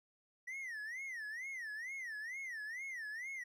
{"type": "tone with vibrato", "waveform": "triangle", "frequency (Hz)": 1920, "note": "B6", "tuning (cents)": -49, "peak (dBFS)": -40, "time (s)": [0.47, 3.44], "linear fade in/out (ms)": 10, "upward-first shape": "sine", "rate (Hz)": 2.2, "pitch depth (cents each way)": 220, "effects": []}